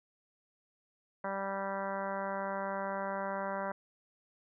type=harmonic tone; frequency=195.6 Hz; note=G3; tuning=4 cents flat; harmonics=1 / 2 / 3 / 4 / 5 / 6 / 7 / 8 / 9 / 10; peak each=-43 / -47 / -38 / -43 / -40 / -46 / -45 / -45 / -53 / -51 dBFS; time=1.24-3.72 s; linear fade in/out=5 ms; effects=none